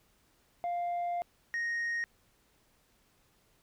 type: tone pair in turn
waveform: sine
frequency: 699 / 1866.1 Hz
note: F5 / A#6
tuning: +1 / +1 cents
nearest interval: octave + perfect fourth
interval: 1700 cents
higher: second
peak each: -28 dBFS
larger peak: neither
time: 0.64-1.22 / 1.54-2.04 s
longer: first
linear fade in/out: 0 ms
effects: tanh soft clip ceiling -30 dBFS + pink hiss -69 dBFS RMS until 3.62 s